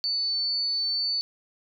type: tone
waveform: sine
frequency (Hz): 4499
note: C#8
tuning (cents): +25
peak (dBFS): -24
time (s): 0.04-1.21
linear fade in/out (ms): 0
effects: none